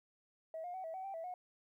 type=tone with pitch steps; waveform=sine; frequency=644 / 711 / 752 / 649 / 756 / 781 / 656 / 726 Hz; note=E5 / F5 / F#5 / E5 / F#5 / G5 / E5 / F#5; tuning=-41 / +31 / +28 / -27 / +37 / -7 / -9 / -33 cents; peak=-40 dBFS; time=0.54-1.34 s; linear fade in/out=2 ms; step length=100 ms; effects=tanh soft clip ceiling -37 dBFS + 13-bit